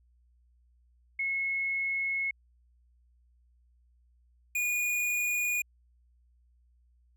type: tone pair in turn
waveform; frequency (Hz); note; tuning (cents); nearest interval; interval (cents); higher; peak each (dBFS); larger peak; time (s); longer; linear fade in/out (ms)
sine / square; 2180 / 2447; C#7 / D#7; -29 / -29; major second; 200; second; -28; neither; 1.19-2.31 / 4.55-5.62; first; 5
effects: added 60 Hz sine -62 dBFS peak until 7.16 s